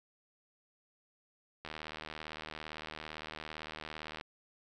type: click train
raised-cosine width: 0.3 ms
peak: -26 dBFS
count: 200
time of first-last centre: 1.65-4.211 s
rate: 77.7 Hz
effects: none